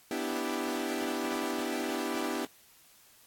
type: chord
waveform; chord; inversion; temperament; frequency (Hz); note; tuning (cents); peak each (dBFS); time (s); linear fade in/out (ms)
sawtooth; E minor seventh; second; equal; 246.9 / 293.7 / 329.6 / 392; B3 / D4 / E4 / G4; 0 / 0 / 0 / 0; -33; 0.11-2.45; 2
effects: white hiss -60 dBFS RMS until 3.26 s + AAC 64 kbps